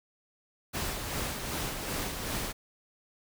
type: noise with tremolo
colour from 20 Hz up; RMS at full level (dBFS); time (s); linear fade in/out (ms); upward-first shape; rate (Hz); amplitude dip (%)
pink; -33; 0.73-2.53; 20; sine; 2.6; 40
effects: none